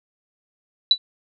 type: tone with exponential decay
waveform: sine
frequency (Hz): 3951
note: B7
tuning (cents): 0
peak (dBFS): -6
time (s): 0.91-0.98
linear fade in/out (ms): 2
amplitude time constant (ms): 15
effects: none